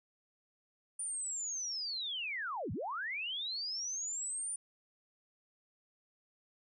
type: linear two-way sweep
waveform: sine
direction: down then up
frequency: 9397 to 76.2 to 9397 Hz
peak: -36 dBFS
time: 0.99-4.56 s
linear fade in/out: 5 ms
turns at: 2.72 s
effects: none